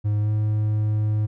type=tone with pitch glide; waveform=triangle; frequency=104.7 to 106.65 Hz; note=G#2 to G#2; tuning=+15 to +46 cents; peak=-17 dBFS; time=0.04-1.27 s; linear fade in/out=20 ms; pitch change=+31 cents; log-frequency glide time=0.2-0.3 s; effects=none